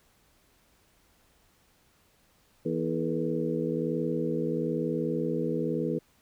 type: harmonic tone with a mistuned harmonic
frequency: 81.2 Hz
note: E2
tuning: 26 cents flat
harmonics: 2 / 3 / 4 / 5 / 6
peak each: -33 / -33 / -33 / -33 / -33 dBFS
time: 2.65-5.99 s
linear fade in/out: 10 ms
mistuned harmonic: 5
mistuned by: +82 cents
effects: pink hiss -65 dBFS RMS until 6.21 s